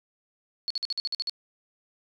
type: tone bursts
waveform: sine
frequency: 4400 Hz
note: C#8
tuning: 14 cents flat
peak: -26 dBFS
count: 9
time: 0.68-1.296 s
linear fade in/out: 0 ms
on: 24 ms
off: 50 ms
effects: none